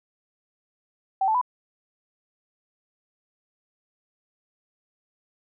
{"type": "tone with pitch steps", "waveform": "sine", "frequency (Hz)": [771, 875.5, 994.1], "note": ["G5", "A5", "B5"], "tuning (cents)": [-29, -9, 11], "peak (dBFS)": -19, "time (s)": [1.21, 1.414], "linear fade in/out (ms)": 5, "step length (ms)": 68, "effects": []}